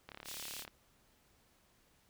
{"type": "click train", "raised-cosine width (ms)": 0.3, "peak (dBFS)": -31, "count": 22, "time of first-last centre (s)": [0.09, 0.678], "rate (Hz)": 35.7}
{"type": "high-pass noise", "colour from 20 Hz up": "pink", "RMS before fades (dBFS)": -46, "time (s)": [0.24, 0.66], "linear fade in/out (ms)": 50, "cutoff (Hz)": 2700, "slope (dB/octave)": 24}
{"effects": ["pink hiss -70 dBFS RMS until 2.09 s"]}